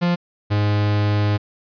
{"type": "tone pair in turn", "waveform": "45% pulse", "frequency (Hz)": [174.61, 103.82], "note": ["F3", "G#2"], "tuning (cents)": [0, 0], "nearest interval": "major sixth", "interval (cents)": 900, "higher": "first", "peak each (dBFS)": -16, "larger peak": "neither", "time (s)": [[0.01, 0.16], [0.5, 1.38]], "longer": "second", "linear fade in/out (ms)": 20, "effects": ["resampled to 11025 Hz"]}